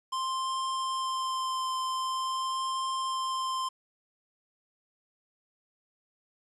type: tone with vibrato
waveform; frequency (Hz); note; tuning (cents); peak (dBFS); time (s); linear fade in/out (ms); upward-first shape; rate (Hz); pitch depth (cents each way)
square; 1046.5; C6; 0; -30; 0.12-3.69; 10; triangle; 0.45; 12
effects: resampled to 24000 Hz + 10-bit